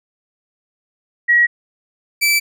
sine / sawtooth tone pair in turn, 1910 / 2320 Hz, A#6 / D7, +42 / -22 cents, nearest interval minor third, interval 336 cents, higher second, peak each -9 dBFS, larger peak neither, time 1.28-1.47 / 2.21-2.4 s, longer neither, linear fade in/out 20 ms, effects none

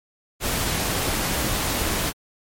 pink noise, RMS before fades -24 dBFS, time 0.4-2.13 s, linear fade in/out 50 ms, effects MP3 64 kbps

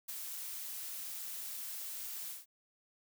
blue noise with ADSR envelope, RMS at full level -38 dBFS, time 0.08-2.46 s, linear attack 17 ms, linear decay 3 ms, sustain -5 dB, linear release 160 ms, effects none

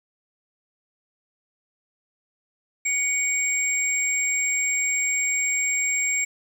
sine tone pair together, 2238 / 7528 Hz, C#7 / A#8, +16 / +16 cents, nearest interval octave + major sixth, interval 2100 cents, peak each -23 / -23 dBFS, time 2.85-6.25 s, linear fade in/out 10 ms, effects tanh soft clip ceiling -14 dBFS + 8-bit

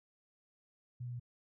sine tone with pitch steps, 123 / 122.15 / 121.31 Hz, B2 / B2 / B2, -7 / -19 / -31 cents, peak -39 dBFS, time 1-1.198 s, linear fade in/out 10 ms, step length 66 ms, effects none

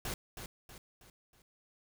pink noise with echo, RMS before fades -38 dBFS, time 0.05-0.14 s, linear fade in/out 2 ms, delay 320 ms, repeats 4, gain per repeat -7 dB, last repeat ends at 1.42 s, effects none

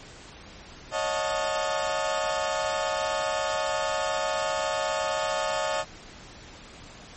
30% pulse chord, D# half-diminished seventh, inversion third, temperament equal with one note detuned, 554.4 / 622.3 / 721.8 / 880 Hz, C#5 / D#5 / F#5 / A5, 0 / 0 / -43 / 0 cents, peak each -29 / -26 / -31 / -30 dBFS, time 0.91-5.85 s, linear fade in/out 50 ms, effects pink hiss -46 dBFS RMS until 7.16 s + MP3 32 kbps

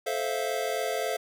square chord, F major seventh, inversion first, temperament just, 436.5 / 523.8 / 654.8 / 698.5 Hz, A4 / C5 / E5 / F5, -14 / +2 / -12 / 0 cents, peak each -34 dBFS, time 0.06-1.17 s, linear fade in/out 10 ms, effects none

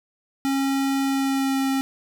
square tone with pitch glide, 272.5 to 269.1 Hz, C#4 to C4, -29 to +49 cents, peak -21 dBFS, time 0.45-1.81 s, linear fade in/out 0 ms, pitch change -22 cents, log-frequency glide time 1.03-1.67 s, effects none

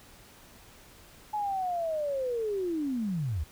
sine linear sweep, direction down, 855 to 65.41 Hz, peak -28 dBFS, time 1.33-3.44 s, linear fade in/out 10 ms, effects pink hiss -54 dBFS RMS until 3.51 s

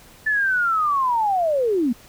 sine linear sweep, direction down, 1760 to 220 Hz, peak -17 dBFS, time 0.26-1.93 s, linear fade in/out 10 ms, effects pink hiss -48 dBFS RMS until 2.08 s

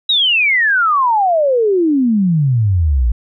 sine exponential sweep, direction down, 3899 to 54.7 Hz, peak -10 dBFS, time 0.09-3.12 s, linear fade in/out 5 ms, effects none

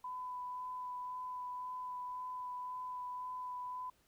sine tone with vibrato, 1000 Hz, B5, 21 cents sharp, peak -40 dBFS, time 0.04-3.9 s, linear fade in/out 5 ms, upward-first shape sine, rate 1.9 Hz, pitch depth 11 cents each way, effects pink hiss -72 dBFS RMS until 4.07 s

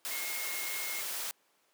sine tone in noise, 2152 Hz, C7, 48 cents sharp, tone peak -40 dBFS, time 0.11-1.01 s, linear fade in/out 0 ms, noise white, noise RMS -37 dBFS, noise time 0.05-1.31 s, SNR -6 dB, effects pink hiss -70 dBFS RMS until 1.73 s + high-pass 400 Hz 12 dB/octave

